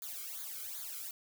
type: noise with flanger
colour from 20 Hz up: blue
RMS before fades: -43 dBFS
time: 0.02-1.11 s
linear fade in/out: 2 ms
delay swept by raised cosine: 0.36 to 1.12 ms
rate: 2.6 Hz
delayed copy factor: -0.95
effects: none